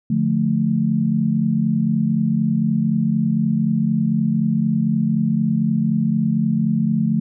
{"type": "chord", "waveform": "sine", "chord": "D minor", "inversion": "none", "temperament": "just", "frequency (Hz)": [146.83, 176.2, 220.2], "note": ["D3", "F3", "A3"], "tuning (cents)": [0, 16, 2], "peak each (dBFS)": [-22, -21, -18], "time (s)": [0.1, 7.2], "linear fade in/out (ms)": 5, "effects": []}